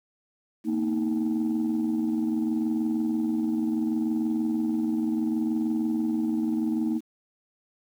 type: tone cluster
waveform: sine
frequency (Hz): 229 / 249.7 / 315.3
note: A#3 / B3 / D#4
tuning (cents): -31 / +19 / +23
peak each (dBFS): -25 / -33 / -25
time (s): 0.64-7.01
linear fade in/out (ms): 50
effects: tanh soft clip ceiling -19 dBFS + 9-bit